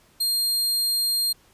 sawtooth tone, 4200 Hz, C8, 6 cents sharp, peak -18 dBFS, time 0.2-1.33 s, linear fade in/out 10 ms, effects pink hiss -58 dBFS RMS until 1.53 s + resampled to 32000 Hz

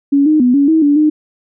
sine tone with pitch steps, 281 / 307.8 / 247.7 / 282.1 / 319.8 / 288.6 / 304.9 Hz, C#4 / D#4 / B3 / C#4 / D#4 / D4 / D#4, +24 / -19 / +5 / +30 / +48 / -30 / -35 cents, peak -7 dBFS, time 0.12-1.1 s, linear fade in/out 10 ms, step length 140 ms, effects none

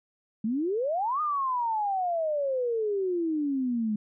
sine exponential two-way sweep, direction up then down, 207.7 to 1244.5 to 207.7 Hz, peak -25 dBFS, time 0.44-3.96 s, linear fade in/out 5 ms, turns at 1.21 s, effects none

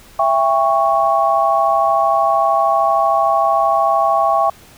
sine chord, C# diminished, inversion first, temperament just, 665.2 / 798.3 / 1108.7 Hz, E5 / G5 / C#6, +16 / +31 / 0 cents, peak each -16 dBFS, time 0.19-4.5 s, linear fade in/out 5 ms, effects pink hiss -44 dBFS RMS until 4.77 s

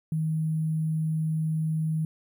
sine tone with sample-and-hold, 158 Hz, D#3, 27 cents sharp, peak -24 dBFS, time 0.12-2.05 s, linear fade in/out 2 ms, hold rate 11025 Hz, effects none

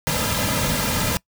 pink noise with comb filter, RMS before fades -22 dBFS, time 0.07-1.17 s, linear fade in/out 0 ms, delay 2.7 ms, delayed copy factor -0.75, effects noise-tail reverb RT60 0.1 s tail -23 dB re dry

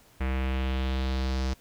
square tone with low-pass filter sweep, 65.41 Hz, C2, in tune, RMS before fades -28 dBFS, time 0.2-1.54 s, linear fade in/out 10 ms, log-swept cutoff 2200 to 5500 Hz, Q 2.3, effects pink hiss -58 dBFS RMS until 1.6 s

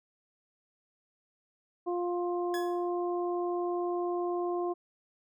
harmonic tone, 351.8 Hz, F4, 13 cents sharp, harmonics 1 / 2 / 3, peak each -30 / -36 / -40 dBFS, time 1.86-4.74 s, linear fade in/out 20 ms
sawtooth tone with exponential decay, 1691 Hz, G#6, 31 cents sharp, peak -32 dBFS, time 2.54-2.89 s, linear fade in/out 1 ms, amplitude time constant 74 ms
effects none

